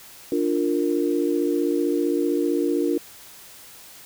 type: chord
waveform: sine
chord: Bb major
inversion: first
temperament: equal with one note detuned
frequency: 293.7 / 349.2 / 462.7 Hz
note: D4 / F4 / Bb4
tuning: 0 / 0 / -13 cents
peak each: -23 / -23 / -26 dBFS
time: 0.32-2.98 s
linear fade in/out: 2 ms
effects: white hiss -45 dBFS RMS until 4.05 s